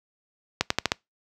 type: accelerating click train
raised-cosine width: 0.2 ms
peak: -3 dBFS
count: 5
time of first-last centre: 0.61-0.919 s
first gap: 94 ms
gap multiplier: 0.87
effects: noise-tail reverb RT60 0.2 s tail -26 dB re dry + high-pass 60 Hz 12 dB/octave

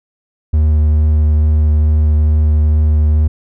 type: tone with vibrato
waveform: triangle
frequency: 76.3 Hz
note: D#2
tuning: 33 cents flat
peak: -6 dBFS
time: 0.53-3.28 s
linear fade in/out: 10 ms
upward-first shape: sine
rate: 2.3 Hz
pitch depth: 11 cents each way
effects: none

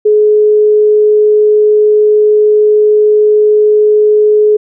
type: tone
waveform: sine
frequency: 423.3 Hz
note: G#4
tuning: 33 cents sharp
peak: -4 dBFS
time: 0.05-4.57 s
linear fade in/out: 10 ms
effects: none

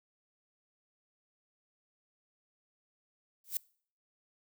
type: noise with exponential growth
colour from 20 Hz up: violet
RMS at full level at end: -29 dBFS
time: 3.44-3.57 s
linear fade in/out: 2 ms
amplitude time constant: 28 ms
effects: noise-tail reverb RT60 0.5 s tail -24 dB re dry

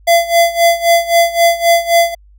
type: tone with tremolo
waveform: square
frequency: 680 Hz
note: F5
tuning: 46 cents flat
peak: -6 dBFS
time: 0.07-2.15 s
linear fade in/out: 10 ms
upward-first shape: sine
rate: 3.8 Hz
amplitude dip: 85%
effects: added 50 Hz sine -41 dBFS peak until 2.38 s

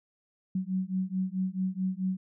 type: beating tone pair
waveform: sine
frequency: 185 / 189.6 Hz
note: F#3 / F#3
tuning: 0 / +43 cents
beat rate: 4.6 Hz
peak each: -31 dBFS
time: 0.55-2.17 s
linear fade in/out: 5 ms
effects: none

